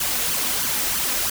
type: noise with flanger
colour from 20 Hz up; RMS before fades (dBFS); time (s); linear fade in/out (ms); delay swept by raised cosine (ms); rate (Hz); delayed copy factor
white; -23; 0-1.3; 5; 0.64 to 4.04; 3.1; +0.65
effects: none